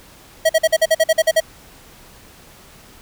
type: tone bursts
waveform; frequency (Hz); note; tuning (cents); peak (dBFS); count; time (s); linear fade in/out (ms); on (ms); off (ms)
square; 642; E5; -46; -11; 11; 0.45-1.404; 10; 44; 47
effects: pink hiss -45 dBFS RMS until 3.01 s